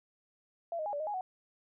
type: tone with pitch steps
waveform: sine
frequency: 677 / 621 / 823 / 579 / 623 / 830 / 744 Hz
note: E5 / D#5 / G#5 / D5 / D#5 / G#5 / F#5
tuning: +46 / -3 / -16 / -25 / +2 / -1 / +9 cents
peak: -33 dBFS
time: 0.72-1.21 s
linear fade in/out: 2 ms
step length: 70 ms
effects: none